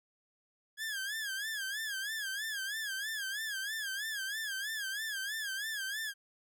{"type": "tone with vibrato", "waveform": "sawtooth", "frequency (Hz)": 1661.2, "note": "G#6", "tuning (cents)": 0, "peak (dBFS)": -32, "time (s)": [0.77, 6.14], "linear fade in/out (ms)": 50, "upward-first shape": "sine", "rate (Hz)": 3.1, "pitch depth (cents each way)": 130, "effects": []}